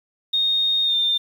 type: tone with pitch glide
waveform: sine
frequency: 3700 to 3605 Hz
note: A#7 to A7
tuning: -14 to +41 cents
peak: -17 dBFS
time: 0.33-1.18 s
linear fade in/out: 10 ms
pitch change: -45 cents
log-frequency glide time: 0.84-0.96 s
effects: 8-bit